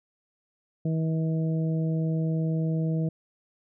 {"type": "harmonic tone", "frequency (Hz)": 160.5, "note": "E3", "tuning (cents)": -46, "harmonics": [1, 2, 3, 4], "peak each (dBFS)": [-24, -34, -37, -40], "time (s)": [0.85, 3.09], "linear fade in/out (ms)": 5, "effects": []}